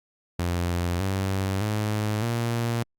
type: tone with pitch steps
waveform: sawtooth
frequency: 87.31 / 96.32 / 106.26 / 117.22 Hz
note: F2 / G2 / G#2 / A#2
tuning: 0 / -30 / +40 / +10 cents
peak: -20 dBFS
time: 0.39-2.83 s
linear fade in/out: 5 ms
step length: 610 ms
effects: Opus 48 kbps